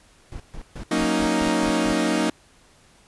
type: noise bursts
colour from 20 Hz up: brown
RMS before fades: -34 dBFS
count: 8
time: 0.32-1.924 s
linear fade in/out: 0 ms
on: 78 ms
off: 140 ms
type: chord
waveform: sawtooth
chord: D# minor seventh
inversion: first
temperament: equal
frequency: 185 / 233.1 / 277.2 / 311.1 Hz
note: F#3 / A#3 / C#4 / D#4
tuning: 0 / 0 / 0 / 0 cents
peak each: -24 / -21 / -23 / -19 dBFS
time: 0.91-2.3 s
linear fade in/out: 5 ms
effects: pink hiss -55 dBFS RMS until 3.07 s + resampled to 24000 Hz